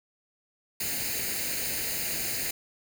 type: noise with comb filter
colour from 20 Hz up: white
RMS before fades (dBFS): -31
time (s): 0.8-2.51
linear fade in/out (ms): 5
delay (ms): 0.44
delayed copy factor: +0.7
effects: none